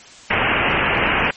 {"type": "low-pass noise", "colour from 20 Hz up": "white", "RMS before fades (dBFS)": -18, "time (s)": [0.3, 1.31], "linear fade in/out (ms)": 5, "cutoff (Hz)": 2900, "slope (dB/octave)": 96, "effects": ["white hiss -42 dBFS RMS until 1.36 s", "MP3 32 kbps"]}